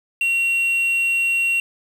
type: tone with quantisation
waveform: triangle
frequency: 2740 Hz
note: F7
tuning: 34 cents flat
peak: -15 dBFS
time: 0.21-1.6 s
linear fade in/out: 2 ms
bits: 7
effects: none